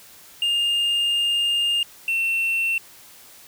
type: tone pair in turn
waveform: triangle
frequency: 2818 / 2700 Hz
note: F7 / E7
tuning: +15 / +41 cents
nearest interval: minor second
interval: 74 cents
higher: first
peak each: -17 / -18 dBFS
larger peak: first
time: 0.42-1.83 / 2.08-2.78 s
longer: first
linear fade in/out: 2 ms
effects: white hiss -47 dBFS RMS until 3.47 s